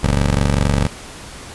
20% pulse ring-modulated tone, 70.6 Hz, C#2, 32 cents sharp, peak -6 dBFS, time 0.03-0.87 s, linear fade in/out 5 ms, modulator 22.9 Hz, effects pink hiss -35 dBFS RMS until 1.54 s + resampled to 24000 Hz

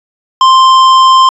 sine tone with hard clipping, 1046.5 Hz, C6, in tune, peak -4 dBFS, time 0.41-1.29 s, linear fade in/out 2 ms, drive 10 dB, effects resampled to 24000 Hz

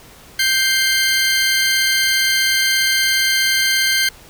20% pulse tone pair together, 1568 / 2103 Hz, G6 / C7, 0 / +8 cents, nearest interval perfect fourth, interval 508 cents, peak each -12 dBFS, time 0.39-4.09 s, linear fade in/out 5 ms, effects pink hiss -43 dBFS RMS until 4.29 s

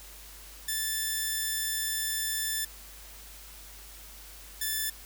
5% pulse tone pair in turn, 1760 / 1753.5 Hz, A6 / A6, 0 / -6 cents, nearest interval unison, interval 6 cents, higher first, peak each -18 dBFS, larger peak neither, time 0.68-2.65 / 4.61-4.9 s, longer first, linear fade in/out 5 ms, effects added 50 Hz sine -50 dBFS peak until 5.05 s + white hiss -49 dBFS RMS until 5.05 s

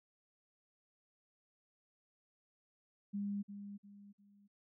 sine tone with echo, 202.1 Hz, G#3, 47 cents flat, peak -36 dBFS, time 3.13-3.43 s, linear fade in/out 20 ms, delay 350 ms, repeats 3, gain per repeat -9 dB, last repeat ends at 4.48 s, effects none

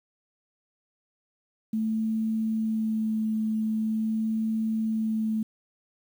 sine tone with vibrato, 219.6 Hz, A3, 3 cents flat, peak -24 dBFS, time 1.73-5.43 s, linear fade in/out 5 ms, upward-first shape sine, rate 0.44 Hz, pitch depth 11 cents each way, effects 9-bit

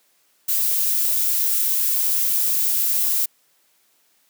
violet noise, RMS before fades -20 dBFS, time 0.48-3.26 s, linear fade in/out 10 ms, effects white hiss -62 dBFS RMS until 4.29 s + high-pass 200 Hz 12 dB/octave

